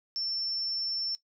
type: tone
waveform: sine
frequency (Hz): 5390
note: E8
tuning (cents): +38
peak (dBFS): -30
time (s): 0.16-1.15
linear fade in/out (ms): 0
effects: noise-tail reverb RT60 0.1 s tail -17 dB re dry